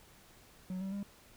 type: tone with pitch steps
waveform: triangle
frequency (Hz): 185 / 192.63 / 200.6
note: F#3 / G3 / G3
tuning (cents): 0 / -30 / +40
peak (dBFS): -34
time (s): 0.7-1.03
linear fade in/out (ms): 2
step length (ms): 110
effects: pink hiss -60 dBFS RMS until 1.36 s